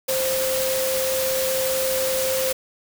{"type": "tone in noise", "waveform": "sine", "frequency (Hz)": 524, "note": "C5", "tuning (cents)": 2, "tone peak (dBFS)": -22, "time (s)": [0.08, 2.53], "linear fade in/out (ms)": 10, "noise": "white", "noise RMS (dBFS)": -26, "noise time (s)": [0.08, 2.53], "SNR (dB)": 1, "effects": []}